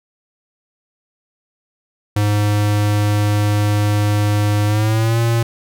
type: tone with pitch glide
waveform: square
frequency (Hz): 104 to 116.06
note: G#2 to A#2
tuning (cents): +3 to -7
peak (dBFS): -14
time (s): 2.16-5.43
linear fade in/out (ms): 5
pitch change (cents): +190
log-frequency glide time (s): 4.66-5.19
effects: none